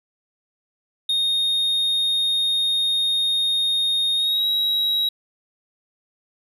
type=tone with pitch glide; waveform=triangle; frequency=3700 to 3850 Hz; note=A#7 to B7; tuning=-14 to -45 cents; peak=-17 dBFS; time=1.09-5.09 s; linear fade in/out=5 ms; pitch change=+69 cents; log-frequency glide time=4.16-4.46 s; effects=none